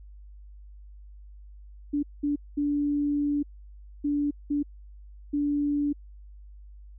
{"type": "tone bursts at uneven times", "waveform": "sine", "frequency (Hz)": 290, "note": "D4", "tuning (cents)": -22, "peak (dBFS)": -23, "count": 6, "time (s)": [[1.93, 2.03], [2.23, 2.36], [2.57, 3.43], [4.04, 4.31], [4.5, 4.63], [5.33, 5.93]], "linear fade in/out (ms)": 10, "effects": ["added 50 Hz sine -44 dBFS peak until 6.98 s"]}